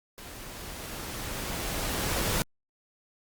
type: noise with level ramp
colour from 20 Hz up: pink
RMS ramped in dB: -44 to -27 dBFS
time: 0.18-2.42 s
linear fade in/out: 0 ms
effects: Opus 48 kbps